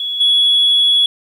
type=tone with level steps; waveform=sine; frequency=3372 Hz; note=G#7; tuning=26 cents sharp; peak=-18 / -8 dBFS; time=0-1.06 s; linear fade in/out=2 ms; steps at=0.2 s; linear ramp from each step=10 ms; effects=tanh soft clip ceiling -5 dBFS + 8-bit